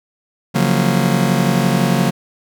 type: chord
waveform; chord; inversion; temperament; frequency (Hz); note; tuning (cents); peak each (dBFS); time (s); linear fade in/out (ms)
40% pulse; Gb major seventh; second; just; 138.75 / 173.43 / 185 / 231.2; Db3 / F3 / Gb3 / Bb3; +2 / -12 / 0 / -14; -18; 0.54-2.11; 20
effects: none